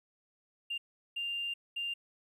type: tone bursts at uneven times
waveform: triangle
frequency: 2794 Hz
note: F7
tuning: in tune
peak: -30 dBFS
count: 3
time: 0.7-0.78 / 1.16-1.54 / 1.76-1.94 s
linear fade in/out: 10 ms
effects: tanh soft clip ceiling -31 dBFS